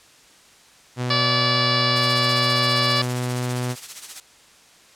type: tone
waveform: sawtooth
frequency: 124.2 Hz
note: B2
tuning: 10 cents sharp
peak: -19 dBFS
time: 0.96-3.76 s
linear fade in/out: 50 ms
type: harmonic tone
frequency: 577 Hz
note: D5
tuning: 31 cents flat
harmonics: 1 / 2 / 3 / 4 / 5 / 6 / 7 / 8 / 9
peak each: -29 / -24 / -28 / -29 / -29 / -29 / -26 / -26 / -28 dBFS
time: 1.1-3.02 s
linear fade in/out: 5 ms
type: noise with tremolo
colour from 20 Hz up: blue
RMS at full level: -29 dBFS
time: 1.96-4.2 s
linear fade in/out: 0 ms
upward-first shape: sine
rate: 15 Hz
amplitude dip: 65%
effects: white hiss -51 dBFS RMS until 4.95 s + low-pass 8000 Hz 12 dB/octave